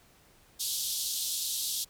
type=band-pass noise; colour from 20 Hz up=pink; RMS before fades=-33 dBFS; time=0.59-1.85 s; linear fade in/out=20 ms; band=3400 to 15000 Hz; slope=48 dB/octave; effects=pink hiss -61 dBFS RMS until 1.89 s